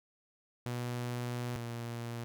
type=tone pair in turn; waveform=sawtooth; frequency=121.7 / 117.89 Hz; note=B2 / A#2; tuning=-25 / +20 cents; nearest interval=minor second; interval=55 cents; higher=first; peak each=-31 / -34 dBFS; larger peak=first; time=0.66-1.56 / 1.56-2.24 s; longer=first; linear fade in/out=0 ms; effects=none